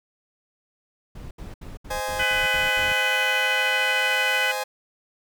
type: noise bursts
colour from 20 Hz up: brown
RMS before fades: -37 dBFS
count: 8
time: 1.15-2.927 s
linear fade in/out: 5 ms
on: 160 ms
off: 71 ms
type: chord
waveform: sawtooth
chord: Ab major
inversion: first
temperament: just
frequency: 519.1 / 623 / 830.6 Hz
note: C5 / Eb5 / Ab5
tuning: -14 / +2 / 0 cents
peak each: -26 / -31 / -25 dBFS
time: 1.9-4.64 s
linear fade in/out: 10 ms
type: harmonic tone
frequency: 501 Hz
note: B4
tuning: 25 cents sharp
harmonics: 3 / 4 / 5 / 6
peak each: -25 / -26 / -27 / -28 dBFS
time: 2.19-4.52 s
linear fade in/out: 10 ms
effects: none